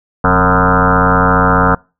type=tone with frequency modulation; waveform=sine; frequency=740 Hz; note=F#5; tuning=in tune; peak=-7 dBFS; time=0.24-1.75 s; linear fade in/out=5 ms; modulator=94.8 Hz; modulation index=7.6; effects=noise-tail reverb RT60 0.3 s tail -26 dB re dry